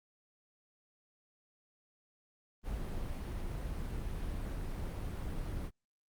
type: noise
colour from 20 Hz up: brown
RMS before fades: -38 dBFS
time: 2.63-5.71 s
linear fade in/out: 50 ms
effects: Opus 32 kbps